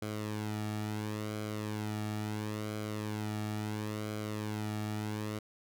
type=tone with flanger; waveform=sawtooth; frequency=106.5 Hz; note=G#2; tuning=44 cents sharp; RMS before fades=-37 dBFS; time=0.02-5.39 s; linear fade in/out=5 ms; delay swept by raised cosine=1.1 to 1.98 ms; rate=0.73 Hz; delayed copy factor=-0.6; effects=none